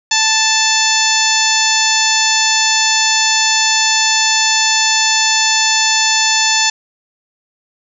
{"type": "harmonic tone", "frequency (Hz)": 880, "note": "A5", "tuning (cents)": 0, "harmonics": [1, 2, 3, 4, 5, 6, 7, 8], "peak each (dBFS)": [-19, -19, -19, -19, -19, -19, -19, -19], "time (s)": [0.11, 6.7], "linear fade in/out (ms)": 5, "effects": []}